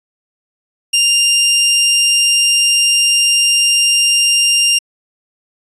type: tone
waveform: 20% pulse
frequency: 2794 Hz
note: F7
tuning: in tune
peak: -5 dBFS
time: 0.93-4.79 s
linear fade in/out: 10 ms
effects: resampled to 24000 Hz